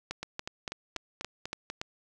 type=two click trains; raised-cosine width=0.2 ms; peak=-19 / -17 dBFS; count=7 / 7; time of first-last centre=0.23-1.701 / 0.11-1.815 s; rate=4.08 / 3.52 Hz; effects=none